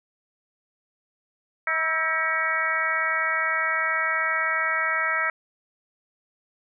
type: harmonic tone with a mistuned harmonic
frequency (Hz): 319.3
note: D#4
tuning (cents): +45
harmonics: 2 / 3 / 4 / 5 / 6 / 7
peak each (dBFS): -34 / -36 / -27 / -29 / -26 / -29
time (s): 1.67-5.3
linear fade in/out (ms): 2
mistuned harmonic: 4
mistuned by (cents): +47
effects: none